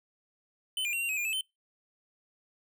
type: tone with pitch steps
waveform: square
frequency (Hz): 3043 / 2406 / 2744 / 2765 / 2548 / 2414 / 2608 / 3076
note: F#7 / D7 / F7 / F7 / D#7 / D7 / E7 / G7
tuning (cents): +48 / +41 / -31 / -18 / +41 / +47 / -19 / -33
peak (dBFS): -30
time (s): 0.77-1.41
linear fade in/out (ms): 2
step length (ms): 80
effects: noise-tail reverb RT60 0.2 s tail -25 dB re dry